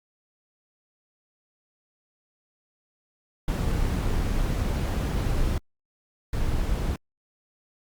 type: noise bursts at uneven times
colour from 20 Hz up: brown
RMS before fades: -25 dBFS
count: 2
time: 3.48-5.58 / 6.33-6.96 s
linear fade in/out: 2 ms
effects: Opus 48 kbps